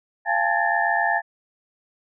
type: tone cluster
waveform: sine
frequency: 688 / 803 / 871 / 1713 / 1800 Hz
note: F5 / G5 / A5 / A6 / A6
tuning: -26 / +41 / -18 / -47 / +39 cents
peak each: -25 dBFS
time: 0.25-1.22 s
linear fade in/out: 50 ms
effects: none